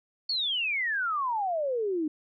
sine exponential sweep, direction down, 4521 to 296 Hz, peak -26 dBFS, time 0.29-2.08 s, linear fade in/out 5 ms, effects none

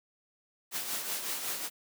white noise with tremolo, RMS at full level -33 dBFS, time 0.71-1.7 s, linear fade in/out 50 ms, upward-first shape triangle, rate 5.4 Hz, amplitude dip 55%, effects high-pass 200 Hz 12 dB/octave

